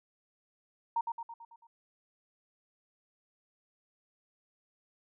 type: tone with echo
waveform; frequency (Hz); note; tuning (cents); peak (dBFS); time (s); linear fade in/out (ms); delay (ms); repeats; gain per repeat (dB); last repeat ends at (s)
sine; 927; A#5; -10; -27; 0.96-1.01; 5; 110; 6; -5; 1.67
effects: none